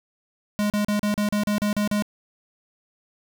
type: tone bursts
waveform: square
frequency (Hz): 207.7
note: G#3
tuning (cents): 0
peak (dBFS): -21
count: 10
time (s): 0.59-2.023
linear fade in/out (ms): 0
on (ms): 110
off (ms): 37
effects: none